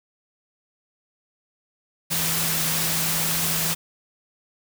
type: tone in noise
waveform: sine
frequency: 163.4 Hz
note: E3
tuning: 15 cents flat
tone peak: -31 dBFS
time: 2.1-3.75 s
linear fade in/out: 20 ms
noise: white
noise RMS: -24 dBFS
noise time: 2.1-3.75 s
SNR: -10 dB
effects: none